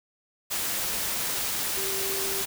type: tone in noise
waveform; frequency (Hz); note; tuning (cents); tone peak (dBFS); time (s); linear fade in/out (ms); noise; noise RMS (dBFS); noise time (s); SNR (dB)
sine; 389.1; G4; -13; -34; 1.76-2.43; 20; white; -29; 0.5-2.46; -8
effects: none